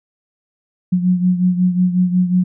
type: beating tone pair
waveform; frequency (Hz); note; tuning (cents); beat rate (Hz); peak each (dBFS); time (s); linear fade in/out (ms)
sine; 180 / 185.5; F#3 / F#3; -47 / +5; 5.5; -13 / -19; 0.92-2.44; 10
effects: none